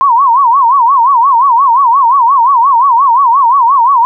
sine tone with vibrato, 1018 Hz, C6, 48 cents flat, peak -4 dBFS, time 0.01-4.05 s, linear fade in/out 0 ms, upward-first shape sine, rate 5.7 Hz, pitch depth 190 cents each way, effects none

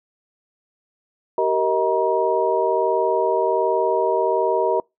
sine tone cluster, 385.5 / 466.8 / 632 / 950 Hz, G4 / A#4 / D#5 / A#5, -29 / +2 / +27 / +33 cents, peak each -22 dBFS, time 1.38-4.8 s, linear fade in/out 2 ms, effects noise-tail reverb RT60 0.2 s tail -26 dB re dry

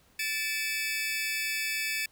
sawtooth tone cluster, 1756 / 2299 / 2599 Hz, A6 / D7 / E7, -4 / -37 / -25 cents, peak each -32 / -30 / -30 dBFS, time 0.19-2.06 s, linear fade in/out 5 ms, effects pink hiss -63 dBFS RMS until 2.11 s

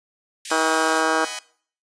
white high-pass noise, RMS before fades -32 dBFS, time 0.45-1.01 s, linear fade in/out 2 ms, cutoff 1700 Hz, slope 96 dB/octave
5% pulse chord, G# minor seventh, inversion second, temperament just, 623 / 747.5 / 830.6 / 996.7 Hz, D#5 / F#5 / G#5 / B5, +2 / +17 / 0 / +16 cents, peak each -23 dBFS, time 0.5-1.39 s, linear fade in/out 2 ms
harmonic tone, 159.7 Hz, D#3, 45 cents sharp, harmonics 2 / 3 / 4 / 5 / 6 / 7 / 8 / 9 / 10, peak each -27 / -27 / -27 / -27 / -27 / -27 / -27 / -27 / -27 dBFS, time 0.51-1.25 s, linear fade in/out 5 ms
effects noise-tail reverb RT60 0.5 s tail -20 dB re dry + resampled to 22050 Hz

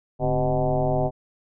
sine tone with frequency modulation, 384.6 Hz, G4, 33 cents flat, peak -19 dBFS, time 0.19-1.11 s, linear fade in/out 50 ms, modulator 121 Hz, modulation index 3.2, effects none

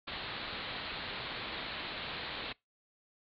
white low-pass noise, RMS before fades -41 dBFS, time 0.07-2.53 s, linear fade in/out 10 ms, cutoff 4300 Hz, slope 96 dB/octave, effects noise-tail reverb RT60 0.2 s tail -24 dB re dry

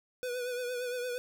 square tone with vibrato, 493.9 Hz, B4, in tune, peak -34 dBFS, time 0.23-1.18 s, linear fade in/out 0 ms, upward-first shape triangle, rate 8.7 Hz, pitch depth 50 cents each way, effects none

